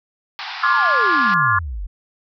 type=band-pass noise; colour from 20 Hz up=pink; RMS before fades=-30 dBFS; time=0.39-1.34 s; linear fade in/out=0 ms; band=740 to 5200 Hz; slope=96 dB/octave
type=exponential sweep; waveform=sine; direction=down; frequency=1379 to 41 Hz; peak=-24 dBFS; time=0.62-1.87 s; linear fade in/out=10 ms
type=chord; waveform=sine; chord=D half-diminished seventh; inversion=third; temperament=just; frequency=1057.2 / 1174.7 / 1409.6 / 1691.5 Hz; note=C6 / D6 / F6 / Ab6; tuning=+18 / 0 / +16 / +31 cents; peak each=-19 / -19 / -19 / -20 dBFS; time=0.63-1.59 s; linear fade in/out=5 ms
effects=none